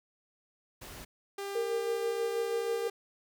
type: noise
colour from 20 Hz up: pink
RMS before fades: -46 dBFS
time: 0.81-1.05 s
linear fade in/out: 10 ms
type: tone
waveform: sawtooth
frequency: 398.4 Hz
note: G4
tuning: 28 cents sharp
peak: -32 dBFS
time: 1.38-2.9 s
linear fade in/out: 5 ms
type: tone with tremolo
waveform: sine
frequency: 462.6 Hz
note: A#4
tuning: 13 cents flat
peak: -28 dBFS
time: 1.55-2.88 s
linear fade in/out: 5 ms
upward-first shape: sine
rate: 6.2 Hz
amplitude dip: 50%
effects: none